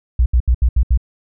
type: tone bursts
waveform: sine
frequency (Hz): 60.6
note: B1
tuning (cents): -32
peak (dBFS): -9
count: 6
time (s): 0.19-0.975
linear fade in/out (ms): 5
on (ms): 70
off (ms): 73
effects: none